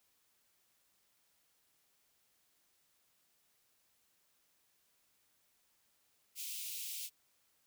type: high-pass noise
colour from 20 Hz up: white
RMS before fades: -43 dBFS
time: 6.35-7.1 s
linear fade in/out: 50 ms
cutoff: 2400 Hz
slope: 48 dB/octave
effects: white hiss -75 dBFS RMS until 7.66 s